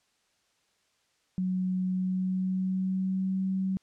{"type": "tone with pitch glide", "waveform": "sine", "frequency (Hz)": [184.9, 189.88], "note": ["F#3", "F#3"], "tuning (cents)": [-1, 45], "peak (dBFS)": -26, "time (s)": [1.38, 3.77], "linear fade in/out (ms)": 0, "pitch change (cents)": 46, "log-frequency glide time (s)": [1.88, 3.42], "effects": ["white hiss -71 dBFS RMS until 3.82 s", "low-pass 7000 Hz 12 dB/octave"]}